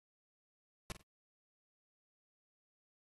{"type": "noise with echo", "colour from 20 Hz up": "pink", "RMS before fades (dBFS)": -41, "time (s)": [0.9, 0.92], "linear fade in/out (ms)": 0, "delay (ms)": 47, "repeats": 2, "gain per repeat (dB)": -11, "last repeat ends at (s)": 1.014, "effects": ["noise-tail reverb RT60 0.1 s tail -26 dB re dry", "AAC 32 kbps"]}